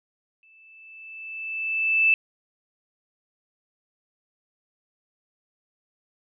sine tone with exponential growth, 2637 Hz, E7, in tune, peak -14 dBFS, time 0.43-2.14 s, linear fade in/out 1 ms, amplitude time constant 370 ms, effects none

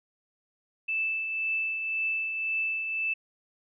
sine tone with tremolo, 2637 Hz, E7, in tune, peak -25 dBFS, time 0.88-3.14 s, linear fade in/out 10 ms, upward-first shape triangle, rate 1.9 Hz, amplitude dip 45%, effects none

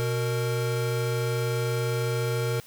square tone pair together, 123.23 / 463.1 Hz, B2 / A#4, -3 / -11 cents, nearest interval octave + major seventh, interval 2292 cents, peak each -27 / -30 dBFS, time 0-2.6 s, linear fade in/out 0 ms, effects white hiss -51 dBFS RMS until 2.66 s

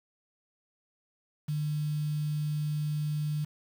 sine tone with quantisation, 150 Hz, D3, 37 cents sharp, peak -28 dBFS, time 1.48-3.45 s, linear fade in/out 10 ms, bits 8, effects none

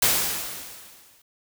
white noise with exponential decay, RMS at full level -18 dBFS, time 0.02-1.22 s, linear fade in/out 5 ms, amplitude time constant 260 ms, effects none

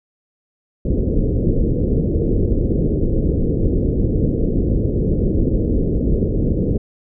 pink low-pass noise, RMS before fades -17 dBFS, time 0.85-6.78 s, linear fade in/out 5 ms, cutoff 490 Hz, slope 48 dB/octave, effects none

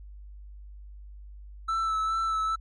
triangle tone with vibrato, 1318.5 Hz, E6, in tune, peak -23 dBFS, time 1.68-2.56 s, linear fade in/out 10 ms, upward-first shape sine, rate 2.4 Hz, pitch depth 21 cents each way, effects added 50 Hz sine -42 dBFS peak until 2.6 s + MP3 48 kbps

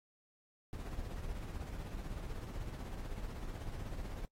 brown noise with tremolo, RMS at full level -40 dBFS, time 0.73-4.25 s, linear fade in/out 0 ms, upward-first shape triangle, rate 16 Hz, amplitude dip 55%, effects noise-tail reverb RT60 0.1 s tail -25 dB re dry + AAC 48 kbps

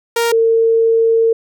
sawtooth / sine tone pair in turn, 466.2 / 454.2 Hz, A#4 / A#4, 0 / -45 cents, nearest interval unison, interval 45 cents, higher first, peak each -9 dBFS, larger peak neither, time 0.16-0.32 / 0.32-1.33 s, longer second, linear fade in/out 5 ms, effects none

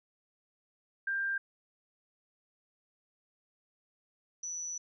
sine tone pair in turn, 1589 / 5932 Hz, G6 / F#8, +23 / +4 cents, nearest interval octave + major seventh, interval 2281 cents, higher second, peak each -30 / -36 dBFS, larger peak first, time 1.07-1.38 / 4.43-4.78 s, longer second, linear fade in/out 5 ms, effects none

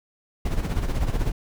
brown noise with tremolo, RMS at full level -21 dBFS, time 0.45-1.32 s, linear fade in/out 5 ms, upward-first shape sine, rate 16 Hz, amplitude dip 65%, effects none

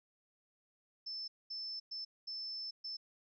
sine tone bursts at uneven times, 5280 Hz, E8, 2 cents sharp, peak -40 dBFS, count 5, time 1.06-1.28 / 1.5-1.8 / 1.91-2.05 / 2.27-2.71 / 2.84-2.97 s, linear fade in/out 10 ms, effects none

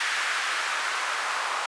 white noise with band-pass filter sweep, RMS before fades -28 dBFS, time 0-1.66 s, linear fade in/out 5 ms, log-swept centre 1700 to 1100 Hz, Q 1.7, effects high-pass 400 Hz 12 dB/octave + resampled to 22050 Hz

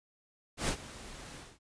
pink noise with ADSR envelope, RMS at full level -30 dBFS, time 0.57-1.59 s, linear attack 110 ms, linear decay 80 ms, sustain -17 dB, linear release 220 ms, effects resampled to 22050 Hz

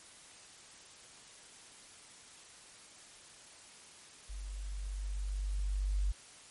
sine tone with level ramp, 48.86 Hz, G1, 5 cents flat, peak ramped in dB -40 to -28 dBFS, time 4.29-6.12 s, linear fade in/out 10 ms, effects white hiss -55 dBFS RMS until 6.5 s + MP3 48 kbps

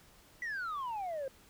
sine exponential sweep, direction down, 1987 to 520 Hz, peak -33 dBFS, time 0.42-1.28 s, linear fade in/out 2 ms, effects tanh soft clip ceiling -34 dBFS + pink hiss -61 dBFS RMS until 1.49 s

